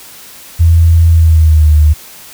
sine tone with pitch glide, 83.1 to 75.76 Hz, E2 to D#2, +15 to -46 cents, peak -3 dBFS, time 0.59-1.94 s, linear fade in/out 20 ms, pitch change -161 cents, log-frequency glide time 1.09-1.74 s, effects white hiss -34 dBFS RMS until 2.33 s

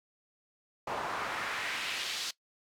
pink noise with band-pass filter sweep, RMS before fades -36 dBFS, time 0.87-2.31 s, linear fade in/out 5 ms, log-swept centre 800 to 4400 Hz, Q 1.4, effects noise-tail reverb RT60 0.1 s tail -19 dB re dry

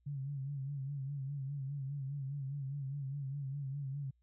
sine tone with vibrato, 138.59 Hz, C#3, in tune, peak -37 dBFS, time 0.06-4.11 s, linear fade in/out 10 ms, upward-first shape sine, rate 4.9 Hz, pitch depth 75 cents each way, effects added 60 Hz sine -70 dBFS peak until 4.22 s

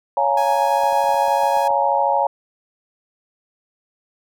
sine chord, Bb minor seventh, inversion first, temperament just, 559.4 / 699.2 / 839.1 / 932.3 Hz, Db5 / F5 / Ab5 / Bb5, +16 / +2 / +18 / 0 cents, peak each -21 / -23 / -19 / -20 dBFS, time 0.17-2.27 s, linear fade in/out 2 ms
sawtooth tone, 830.6 Hz, G#5, in tune, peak -24 dBFS, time 0.37-1.68 s, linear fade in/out 5 ms
clicks, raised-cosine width 1 ms, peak -27 dBFS, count 9, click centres 0.836 / 0.926 / 1.042 / 1.092 / 1.144 / 1.282 / 1.434 / 1.571 / 1.707 s
effects none

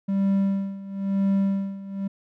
triangle tone with tremolo, 196 Hz, G3, in tune, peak -16 dBFS, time 0.08-2.08 s, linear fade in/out 10 ms, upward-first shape sine, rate 1 Hz, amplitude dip 85%, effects none

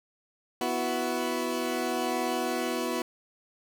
20% pulse chord, B suspended fourth, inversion none, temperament equal, 246.9 / 329.6 / 370 Hz, B3 / E4 / F#4, 0 / 0 / 0 cents, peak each -27 / -28 / -27 dBFS, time 0.61-3.02 s, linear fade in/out 2 ms, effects none

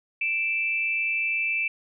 sine tone pair together, 2349 / 2637 Hz, D7 / E7, 0 / 0 cents, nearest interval major second, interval 200 cents, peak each -26 dBFS, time 0.21-1.68 s, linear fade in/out 5 ms, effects none

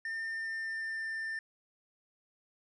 triangle tone with pitch glide, 1806 to 1790.4 Hz, A6 to A6, +45 to +30 cents, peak -33 dBFS, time 0.05-1.39 s, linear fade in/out 2 ms, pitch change -15 cents, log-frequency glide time 0.31-1.04 s, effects resampled to 24000 Hz

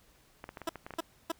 clicks, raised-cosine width 0.5 ms, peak -27 dBFS, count 9, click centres 0.441 / 0.491 / 0.572 / 0.617 / 0.687 / 0.757 / 0.865 / 0.907 / 0.938 s
15% pulse tone bursts, 329.6 Hz, E4, in tune, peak -24 dBFS, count 3, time 0.67-1.319 s, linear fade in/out 5 ms, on 23 ms, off 290 ms
effects pink hiss -64 dBFS RMS until 1.39 s

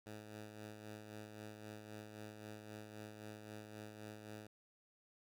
10% pulse tone with tremolo, 106.7 Hz, G#2, 47 cents sharp, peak -40 dBFS, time 0.06-4.47 s, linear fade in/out 5 ms, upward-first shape sine, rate 3.8 Hz, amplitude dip 45%, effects none

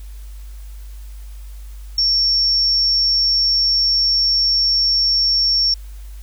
sine tone, 5470 Hz, F8, 37 cents flat, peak -13 dBFS, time 1.98-5.74 s, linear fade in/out 2 ms, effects added 50 Hz sine -31 dBFS peak until 6.22 s + white hiss -50 dBFS RMS until 6.22 s

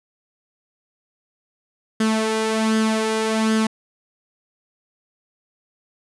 sawtooth tone with flanger, 220 Hz, A3, in tune, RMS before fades -20 dBFS, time 2-3.67 s, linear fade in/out 5 ms, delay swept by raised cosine 0.61 to 2.51 ms, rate 1.3 Hz, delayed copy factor +0.55, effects resampled to 24000 Hz

